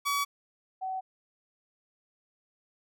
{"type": "tone pair in turn", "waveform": ["sawtooth", "sine"], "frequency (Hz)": [1137, 755.6], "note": ["C#6", "F#5"], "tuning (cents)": [44, 36], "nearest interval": "perfect fifth", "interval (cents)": 708, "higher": "first", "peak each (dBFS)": [-23, -31], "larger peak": "first", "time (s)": [[0.05, 0.25], [0.81, 1.01]], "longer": "neither", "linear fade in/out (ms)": 20, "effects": []}